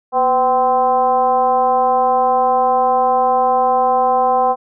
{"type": "tone with frequency modulation", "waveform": "sine", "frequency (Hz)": 770, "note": "G5", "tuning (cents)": -31, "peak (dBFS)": -11, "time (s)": [0.12, 4.56], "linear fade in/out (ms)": 50, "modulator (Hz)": 265, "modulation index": 1, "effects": []}